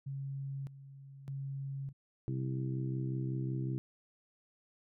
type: tone with tremolo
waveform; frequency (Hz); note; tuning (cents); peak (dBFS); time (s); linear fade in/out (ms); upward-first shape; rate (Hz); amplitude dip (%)
sine; 137.2; C#3; -17; -37; 0.06-1.93; 10; square; 0.82; 75
type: harmonic tone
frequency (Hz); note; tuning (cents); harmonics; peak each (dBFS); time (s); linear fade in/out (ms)
65.41; C2; 0; 2 / 3 / 4 / 5 / 6; -34 / -44 / -48 / -42 / -50; 2.28-3.78; 0
effects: none